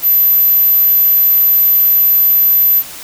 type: tone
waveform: sine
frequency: 12040 Hz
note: F#9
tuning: 29 cents sharp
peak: -5 dBFS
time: 0.02-2.83 s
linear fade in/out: 50 ms
effects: tanh soft clip ceiling -5 dBFS + white hiss -30 dBFS RMS until 3.03 s